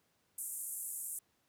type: band-pass noise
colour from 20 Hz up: pink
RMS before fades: -42 dBFS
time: 0.38-1.19 s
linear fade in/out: 5 ms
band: 8000 to 13000 Hz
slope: 48 dB/octave
effects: pink hiss -75 dBFS RMS until 1.48 s + high-pass 100 Hz 12 dB/octave